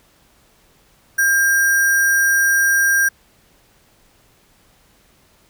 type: tone with sample-and-hold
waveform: sine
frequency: 1600 Hz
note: G6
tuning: 35 cents sharp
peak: -12 dBFS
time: 1.18-3.09 s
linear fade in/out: 10 ms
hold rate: 7350 Hz
effects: pink hiss -55 dBFS RMS until 5.49 s